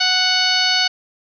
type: harmonic tone with a mistuned harmonic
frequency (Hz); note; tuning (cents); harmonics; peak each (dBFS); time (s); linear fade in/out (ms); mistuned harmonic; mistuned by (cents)
740; F#5; 0; 1 / 2 / 3 / 4 / 5 / 6 / 7 / 8; -25 / -22 / -24 / -21 / -24 / -18 / -28 / -30; 0-0.88; 10; 8; +48
effects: none